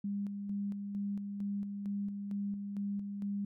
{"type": "tone with tremolo", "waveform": "sine", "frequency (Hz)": 201.4, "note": "G3", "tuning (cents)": 47, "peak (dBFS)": -33, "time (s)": [0.04, 3.45], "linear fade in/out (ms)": 5, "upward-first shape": "square", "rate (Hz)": 2.2, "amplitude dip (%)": 40, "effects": []}